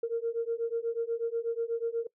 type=beating tone pair; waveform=sine; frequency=458.5 / 466.7 Hz; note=A#4 / A#4; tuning=-29 / +2 cents; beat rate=8.2 Hz; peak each=-31 / -31 dBFS; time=0.03-2.07 s; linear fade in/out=5 ms; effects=noise-tail reverb RT60 0.1 s tail -22 dB re dry + tanh soft clip ceiling -21 dBFS